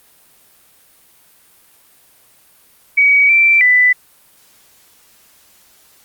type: tone with pitch steps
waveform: sine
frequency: 2264 / 2343 / 1991 Hz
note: C#7 / D7 / B6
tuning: +36 / -5 / +14 cents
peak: -7 dBFS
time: 2.97-3.93 s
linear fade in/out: 10 ms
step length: 320 ms
effects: white hiss -50 dBFS RMS until 6.04 s + Opus 32 kbps